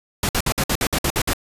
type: noise bursts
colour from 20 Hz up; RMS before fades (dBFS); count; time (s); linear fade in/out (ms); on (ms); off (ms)
pink; -20; 10; 0.23-1.334; 2; 60; 56
effects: resampled to 32000 Hz